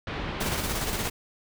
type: low-pass noise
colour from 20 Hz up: pink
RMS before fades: -33 dBFS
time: 0.07-0.57 s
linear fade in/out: 2 ms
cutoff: 3600 Hz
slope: 24 dB/octave
type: noise with tremolo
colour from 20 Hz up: pink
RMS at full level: -28 dBFS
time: 0.4-1.1 s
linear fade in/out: 10 ms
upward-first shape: square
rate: 17 Hz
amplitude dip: 35%
effects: none